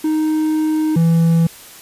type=tone pair in turn; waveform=triangle; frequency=311.1 / 165.75 Hz; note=D#4 / E3; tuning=0 / +10 cents; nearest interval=major seventh; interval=1090 cents; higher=first; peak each=-12 / -8 dBFS; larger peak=second; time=0.04-0.96 / 0.96-1.47 s; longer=first; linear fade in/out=5 ms; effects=white hiss -39 dBFS RMS until 1.81 s + resampled to 32000 Hz